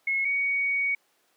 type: tone pair in turn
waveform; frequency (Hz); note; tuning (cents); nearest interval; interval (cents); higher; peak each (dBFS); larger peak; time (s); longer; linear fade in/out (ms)
sine; 2176 / 2240; C#7 / C#7; -33 / +18; minor second; 51; second; -23; neither; 0.07-0.25 / 0.25-0.95; second; 5
effects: pink hiss -67 dBFS RMS until 1.36 s + high-pass 400 Hz 12 dB/octave